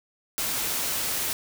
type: noise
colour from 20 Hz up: white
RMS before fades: -28 dBFS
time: 0.38-1.33 s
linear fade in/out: 0 ms
effects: none